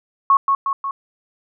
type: tone with echo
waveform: sine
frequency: 1100 Hz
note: C#6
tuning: 14 cents flat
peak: -9 dBFS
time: 0.3-0.37 s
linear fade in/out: 2 ms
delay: 180 ms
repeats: 3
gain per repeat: -4 dB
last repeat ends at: 0.91 s
effects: none